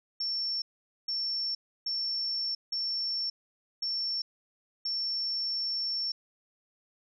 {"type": "tone bursts at uneven times", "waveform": "sine", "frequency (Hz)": 5430, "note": "F8", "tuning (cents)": -50, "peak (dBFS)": -29, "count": 6, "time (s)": [[0.2, 0.62], [1.08, 1.55], [1.86, 2.55], [2.72, 3.3], [3.82, 4.22], [4.85, 6.12]], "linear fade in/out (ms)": 5, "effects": []}